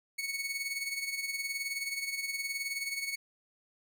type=tone with tremolo; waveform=sawtooth; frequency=2217 Hz; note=C#7; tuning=in tune; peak=-28 dBFS; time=0.18-3.16 s; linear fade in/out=10 ms; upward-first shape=sine; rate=19 Hz; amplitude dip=60%; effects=none